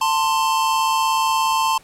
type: tone pair together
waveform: square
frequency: 889.7 / 1046.5 Hz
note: A5 / C6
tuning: +19 / 0 cents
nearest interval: minor third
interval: 281 cents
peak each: -20 / -20 dBFS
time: 0.01-1.78 s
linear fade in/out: 5 ms
effects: pink hiss -50 dBFS RMS until 1.83 s + low-pass 12000 Hz 12 dB/octave